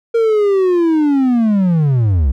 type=linear sweep; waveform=triangle; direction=down; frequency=466.2 to 59.4 Hz; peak=-8 dBFS; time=0.14-2.32 s; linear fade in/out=10 ms; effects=none